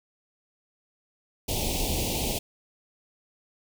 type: band-stop noise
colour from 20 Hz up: pink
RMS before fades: -28 dBFS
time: 1.48-2.39 s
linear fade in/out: 10 ms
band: 860 to 2400 Hz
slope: 48 dB/octave
effects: none